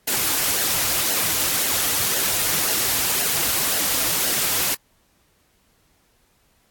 white noise with flanger, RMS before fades -21 dBFS, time 0.07-4.75 s, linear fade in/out 10 ms, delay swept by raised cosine 0.83 to 5.43 ms, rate 1.9 Hz, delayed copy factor -0.5, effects pink hiss -62 dBFS RMS until 6.7 s + AAC 64 kbps

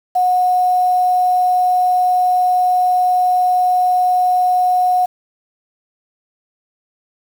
sine tone with quantisation, 729 Hz, F#5, 26 cents flat, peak -11 dBFS, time 0.15-5.06 s, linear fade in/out 10 ms, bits 6, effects none

